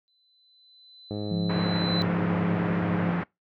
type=tone with exponential growth; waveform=sine; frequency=4020 Hz; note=B7; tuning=30 cents sharp; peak=-27 dBFS; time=0.08-2.02 s; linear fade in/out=0 ms; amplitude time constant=420 ms
type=click train; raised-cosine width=2 ms; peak=-20 dBFS; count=207; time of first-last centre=1.11-3.091 s; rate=104 Hz
type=tone; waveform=sine; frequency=173.8 Hz; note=F3; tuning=8 cents flat; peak=-25 dBFS; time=1.31-3.21 s; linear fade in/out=5 ms
type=band-pass noise; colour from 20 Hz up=pink; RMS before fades=-32 dBFS; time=1.49-3.24 s; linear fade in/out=10 ms; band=100 to 2100 Hz; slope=24 dB/octave
effects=noise-tail reverb RT60 0.2 s tail -24 dB re dry + high-pass 60 Hz 12 dB/octave